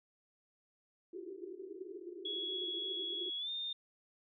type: band-pass noise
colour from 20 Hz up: pink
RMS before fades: -47 dBFS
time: 1.13-3.3 s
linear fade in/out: 5 ms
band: 340 to 400 Hz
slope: 96 dB/octave
type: tone with pitch glide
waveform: sine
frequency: 3352 to 3634 Hz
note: G#7 to A#7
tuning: +15 to -45 cents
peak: -37 dBFS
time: 2.25-3.73 s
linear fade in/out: 5 ms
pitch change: +140 cents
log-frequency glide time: 3.38-3.5 s
effects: none